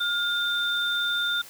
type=tone pair together; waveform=sine; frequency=1416 / 3589 Hz; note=F6 / A7; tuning=+23 / +34 cents; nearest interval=octave + major third; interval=1611 cents; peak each=-26 / -26 dBFS; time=0-1.42 s; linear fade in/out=10 ms; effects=white hiss -46 dBFS RMS until 1.49 s